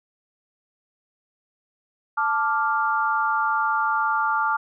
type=chord; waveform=sine; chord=D minor; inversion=second; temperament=equal; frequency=880 / 1174.7 / 1396.9 Hz; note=A5 / D6 / F6; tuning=0 / 0 / 0 cents; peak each=-24 dBFS; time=2.17-4.57 s; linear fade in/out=10 ms; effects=none